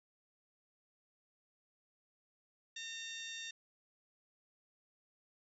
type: harmonic tone with a mistuned harmonic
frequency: 911 Hz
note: A#5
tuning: 40 cents flat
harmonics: 2 / 3 / 4 / 5 / 6 / 7 / 8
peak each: -50 / -50 / -46 / -57 / -52 / -59 / -58 dBFS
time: 2.76-3.51 s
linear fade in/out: 5 ms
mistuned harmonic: 6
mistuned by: +67 cents
effects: none